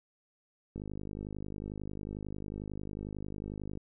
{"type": "click train", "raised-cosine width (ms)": 3, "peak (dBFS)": -27, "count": 155, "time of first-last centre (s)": [0.76, 3.774], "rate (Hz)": 51.1, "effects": []}